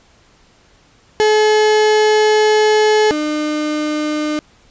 35% pulse tone pair in turn, 428 / 302.6 Hz, A4 / D#4, -48 / -48 cents, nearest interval tritone, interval 600 cents, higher first, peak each -8 / -15 dBFS, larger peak first, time 1.2-3.11 / 3.11-4.39 s, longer first, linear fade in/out 0 ms, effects pink hiss -51 dBFS RMS until 4.7 s + resampled to 16000 Hz

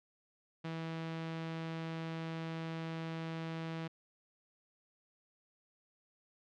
sawtooth tone with low-pass filter, 163 Hz, E3, 19 cents flat, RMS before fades -41 dBFS, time 0.64-3.88 s, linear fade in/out 10 ms, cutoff 3400 Hz, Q 1.1, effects none

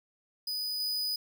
45% pulse tone with level steps, 4976 Hz, D#8, 1 cent flat, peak -31 / -29 dBFS, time 0.47-1.16 s, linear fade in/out 5 ms, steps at 0.8 s, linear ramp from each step 2 ms, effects none

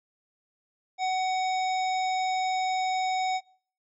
harmonic tone with a mistuned harmonic, 748 Hz, F#5, 19 cents sharp, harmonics 1 / 3 / 5 / 7 / 9, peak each -25 / -35 / -39 / -42 / -44 dBFS, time 0.98-3.41 s, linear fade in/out 50 ms, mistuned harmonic 9, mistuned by +46 cents, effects noise-tail reverb RT60 0.5 s tail -23 dB re dry

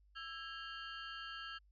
25% pulse ring-modulated tone, 1483 Hz, F#6, 4 cents sharp, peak -38 dBFS, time 0.15-1.59 s, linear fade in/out 20 ms, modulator 154 Hz, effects added 50 Hz sine -65 dBFS peak until 1.71 s + resampled to 11025 Hz

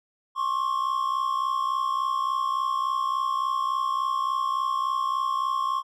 triangle tone pair together, 1068.5 / 1132 Hz, C6 / C#6, +36 / +36 cents, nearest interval minor second, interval 100 cents, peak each -23 / -27 dBFS, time 0.35-5.83 s, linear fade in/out 50 ms, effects none

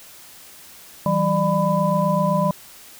sine tone cluster, 162.9 / 190.7 / 597 / 999 Hz, E3 / G3 / D5 / B5, -20 / -47 / +28 / +20 cents, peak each -22 dBFS, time 1.06-2.51 s, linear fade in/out 2 ms, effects white hiss -44 dBFS RMS until 2.99 s

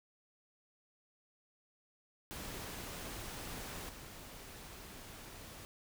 pink noise with level steps, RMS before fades -45 / -51 dBFS, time 2.31-5.65 s, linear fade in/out 0 ms, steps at 3.89 s, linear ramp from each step 2 ms, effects none

